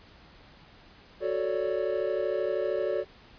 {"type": "chord", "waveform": "triangle", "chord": "D major seventh", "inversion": "first", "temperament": "equal", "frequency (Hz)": [370, 440, 554.4, 587.3], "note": ["F#4", "A4", "C#5", "D5"], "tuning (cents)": [0, 0, 0, 0], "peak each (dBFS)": -30, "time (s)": [1.2, 3.05], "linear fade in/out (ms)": 50, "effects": ["pink hiss -54 dBFS RMS until 3.38 s", "resampled to 11025 Hz"]}